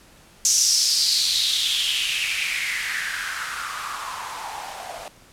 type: noise with band-pass filter sweep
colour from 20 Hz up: blue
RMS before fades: -24 dBFS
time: 0.45-5.08 s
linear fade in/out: 0 ms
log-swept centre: 6200 to 650 Hz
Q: 5.1
effects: pink hiss -51 dBFS RMS until 5.32 s + low-pass 12000 Hz 12 dB/octave